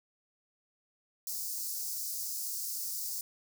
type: high-pass noise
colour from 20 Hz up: white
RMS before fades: -37 dBFS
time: 1.27-3.21 s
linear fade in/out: 2 ms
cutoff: 4700 Hz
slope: 48 dB/octave
effects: none